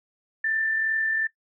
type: tone with amplitude modulation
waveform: sine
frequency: 1776 Hz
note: A6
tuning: 16 cents sharp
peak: -21 dBFS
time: 0.44-1.27 s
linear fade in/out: 5 ms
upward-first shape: sine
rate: 42.5 Hz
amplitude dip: 35%
effects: noise-tail reverb RT60 0.1 s tail -19 dB re dry